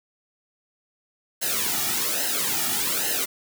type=noise with flanger; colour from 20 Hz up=white; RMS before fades=-25 dBFS; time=1.41-3.26 s; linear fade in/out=20 ms; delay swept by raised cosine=0.85 to 1.95 ms; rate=1.2 Hz; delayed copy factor=-0.85; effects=none